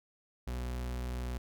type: tone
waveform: 40% pulse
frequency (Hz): 61.6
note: B1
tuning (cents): -4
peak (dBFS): -34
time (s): 0.47-1.38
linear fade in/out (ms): 5
effects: none